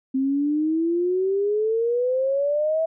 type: exponential sweep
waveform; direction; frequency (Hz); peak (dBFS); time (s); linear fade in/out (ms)
sine; up; 261.6 to 655; -19; 0.14-2.86; 10
effects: none